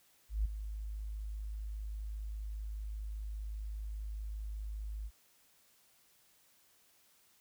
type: tone with ADSR envelope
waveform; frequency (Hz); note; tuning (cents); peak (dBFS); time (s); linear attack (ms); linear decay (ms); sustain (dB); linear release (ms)
sine; 52.5; G#1; +19; -27; 0.29-5.11; 160; 10; -11; 52
effects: white hiss -68 dBFS RMS until 7.4 s